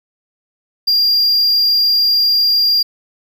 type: tone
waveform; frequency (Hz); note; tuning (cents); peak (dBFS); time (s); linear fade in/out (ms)
triangle; 4789; D8; +33; -9; 0.87-2.83; 10
effects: 8-bit

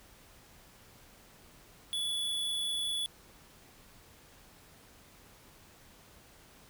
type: tone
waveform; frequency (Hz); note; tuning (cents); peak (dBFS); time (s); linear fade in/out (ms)
square; 3425; A7; -47; -32; 1.93-3.06; 0
effects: pink hiss -58 dBFS RMS until 6.69 s

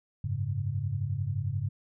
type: chord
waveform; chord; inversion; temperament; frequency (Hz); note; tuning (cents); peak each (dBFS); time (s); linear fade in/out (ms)
sine; F# suspended second; none; equal; 92.5 / 103.83 / 138.59; F#2 / G#2 / C#3; 0 / 0 / 0; -35 / -31 / -33; 0.24-1.69; 5
effects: none

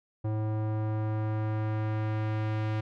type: tone with low-pass filter sweep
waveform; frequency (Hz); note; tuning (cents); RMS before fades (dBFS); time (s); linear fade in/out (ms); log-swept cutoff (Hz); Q
square; 108.2; A2; -29; -30; 0.24-2.81; 10; 760 to 2900; 0.82
effects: none

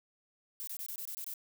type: noise bursts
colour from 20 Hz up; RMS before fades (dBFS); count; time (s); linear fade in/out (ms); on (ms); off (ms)
violet; -41; 8; 0.6-1.338; 0; 73; 22
effects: none

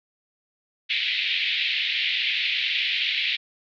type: band-pass noise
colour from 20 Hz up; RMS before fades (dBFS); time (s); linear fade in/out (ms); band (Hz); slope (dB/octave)
pink; -25; 0.89-3.37; 20; 2100 to 3900; 48
effects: none

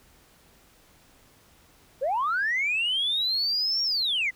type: linear two-way sweep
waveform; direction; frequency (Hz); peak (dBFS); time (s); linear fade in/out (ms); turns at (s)
sine; up then down; 485.3 to 5588 to 1928; -22; 2.01-4.31; 20; 3.83
effects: tanh soft clip ceiling -19 dBFS + pink hiss -58 dBFS RMS until 4.35 s

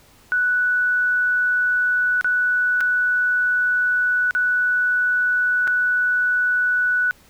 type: tone with dropouts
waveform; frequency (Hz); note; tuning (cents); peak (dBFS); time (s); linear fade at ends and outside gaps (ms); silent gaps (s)
sine; 1480; F#6; 0; -16; 0.32-7.11; 0; 2.211-2.245 / 2.806-2.81 / 4.309-4.35 / 5.673-5.677
effects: pink hiss -52 dBFS RMS until 7.29 s

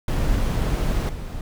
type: noise with level steps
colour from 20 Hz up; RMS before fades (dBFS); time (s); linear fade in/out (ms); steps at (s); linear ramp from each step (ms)
brown; -21 / -31; 0.08-1.41; 2; 1.09; 2
effects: none

